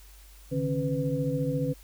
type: tone cluster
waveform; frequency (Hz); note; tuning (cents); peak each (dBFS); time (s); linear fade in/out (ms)
sine; 140.1 / 154.4 / 272.2 / 499.2; C#3 / D#3 / C#4 / B4; +19 / -13 / -31 / +19; -31; 0.51-1.74; 20
effects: added 49 Hz sine -49 dBFS peak until 1.83 s + white hiss -56 dBFS RMS until 1.83 s

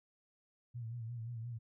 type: tone with vibrato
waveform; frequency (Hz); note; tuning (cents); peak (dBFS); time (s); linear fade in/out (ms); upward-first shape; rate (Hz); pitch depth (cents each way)
sine; 116.54; A#2; 0; -40; 0.74-1.59; 20; sine; 5.7; 74
effects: none

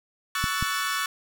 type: chord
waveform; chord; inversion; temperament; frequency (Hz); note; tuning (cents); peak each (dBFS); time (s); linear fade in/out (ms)
sawtooth; F# minor seventh; second; equal with one note detuned; 1122.3 / 1318.5 / 1480 / 1760; C#6 / E6 / F#6 / A6; +21 / 0 / 0 / 0; -26 / -29 / -28 / -28; 0.35-1.06; 2
type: clicks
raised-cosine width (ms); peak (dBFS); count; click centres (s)
5; -16; 2; 0.441 / 0.626
effects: none

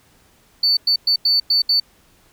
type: tone bursts at uneven times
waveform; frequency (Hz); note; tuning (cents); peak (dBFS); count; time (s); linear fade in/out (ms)
sine; 4500; C#8; +25; -12; 6; 0.63-0.77 / 0.87-0.96 / 1.07-1.16 / 1.25-1.4 / 1.5-1.62 / 1.69-1.8; 5
effects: tanh soft clip ceiling -8 dBFS + pink hiss -55 dBFS RMS until 2.32 s

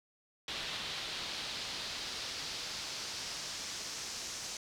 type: noise with band-pass filter sweep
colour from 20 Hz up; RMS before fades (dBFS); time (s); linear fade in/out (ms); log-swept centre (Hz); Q
brown; -41; 0.48-4.57; 2; 3700 to 6100; 2
effects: none

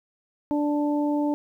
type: harmonic tone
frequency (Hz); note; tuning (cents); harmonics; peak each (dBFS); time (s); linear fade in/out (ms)
293.7; D4; 0; 1 / 2 / 3; -22 / -30 / -32; 0.51-1.34; 0
effects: 10-bit

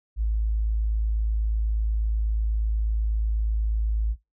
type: tone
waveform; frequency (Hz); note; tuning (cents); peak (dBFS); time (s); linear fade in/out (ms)
sine; 54.1; A1; -29; -21; 0.16-4.16; 50
effects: noise-tail reverb RT60 0.2 s tail -21 dB re dry

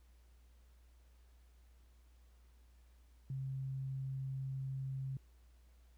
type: tone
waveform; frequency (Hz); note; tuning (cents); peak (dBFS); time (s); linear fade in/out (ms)
sine; 133.8; C3; +39; -38; 3.3-5.17; 2
effects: added 60 Hz sine -61 dBFS peak until 5.97 s + pink hiss -75 dBFS RMS until 5.97 s

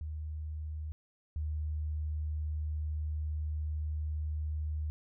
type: tone pair in turn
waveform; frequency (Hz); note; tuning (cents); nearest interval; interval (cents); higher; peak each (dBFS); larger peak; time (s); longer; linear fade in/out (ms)
sine; 77 / 76.47; D#2 / D#2; -17 / -29; unison; 12; first; -36 / -32; second; 0.01-0.92 / 1.36-4.9; second; 0
effects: none

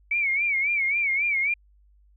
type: tone with vibrato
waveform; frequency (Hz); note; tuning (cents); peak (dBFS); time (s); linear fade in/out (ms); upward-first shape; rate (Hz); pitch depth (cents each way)
sine; 2258; C#7; +31; -21; 0.11-1.54; 5; sine; 3.7; 110
effects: added 50 Hz sine -55 dBFS peak until 2.16 s

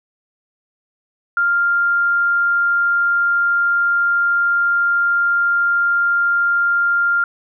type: tone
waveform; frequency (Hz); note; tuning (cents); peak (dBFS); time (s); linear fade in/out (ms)
sine; 1396.9; F6; 0; -13; 1.37-7.24; 2
effects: none

